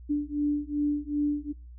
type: beating tone pair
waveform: sine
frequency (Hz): 291.7 / 294.3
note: D4 / D4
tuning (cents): -12 / +4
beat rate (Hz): 2.6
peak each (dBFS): -28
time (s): 0.09-1.53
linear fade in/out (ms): 20
effects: noise-tail reverb RT60 0.3 s tail -25 dB re dry + added 60 Hz sine -43 dBFS peak until 1.78 s